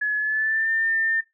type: tone with pitch glide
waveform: sine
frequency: 1701 to 1801.1 Hz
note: G#6 to A6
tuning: +41 to +40 cents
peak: -20 dBFS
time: 0.01-1.21 s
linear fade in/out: 10 ms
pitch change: +99 cents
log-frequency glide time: 0.17-0.71 s
effects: noise-tail reverb RT60 0.2 s tail -21 dB re dry